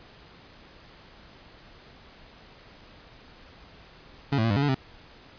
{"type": "tone with pitch steps", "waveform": "25% pulse", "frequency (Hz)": [139.9, 110.7, 114.6, 100.5, 139.6, 145.1, 132.3], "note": ["C#3", "A2", "A#2", "G2", "C#3", "D3", "C3"], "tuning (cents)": [16, 11, -29, 44, 13, -21, 20], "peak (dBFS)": -18, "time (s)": [4.32, 4.747], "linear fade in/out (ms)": 5, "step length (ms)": 61, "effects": ["pink hiss -51 dBFS RMS until 5.38 s", "resampled to 11025 Hz"]}